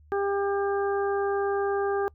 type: harmonic tone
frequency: 399.1 Hz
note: G4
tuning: 31 cents sharp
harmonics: 1 / 2 / 3 / 4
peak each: -25 / -31 / -35 / -37 dBFS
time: 0.12-2.08 s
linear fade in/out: 0 ms
effects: noise-tail reverb RT60 0.1 s tail -26 dB re dry + added 75 Hz sine -52 dBFS peak until 2.14 s